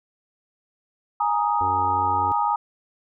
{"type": "chord", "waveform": "sine", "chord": "Ab suspended second", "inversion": "none", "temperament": "just", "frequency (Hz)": [830.6, 934.4, 1245.9], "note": ["Ab5", "Bb5", "Eb6"], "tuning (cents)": [0, 4, 2], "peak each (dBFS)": [-23, -23, -25], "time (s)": [1.2, 2.56], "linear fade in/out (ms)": 5}
{"type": "harmonic tone", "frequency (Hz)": 92.5, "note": "F#2", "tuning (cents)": 0, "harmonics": [1, 3, 4, 5], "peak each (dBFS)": [-32, -37, -38, -39], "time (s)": [1.61, 2.32], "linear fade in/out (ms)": 0}
{"effects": []}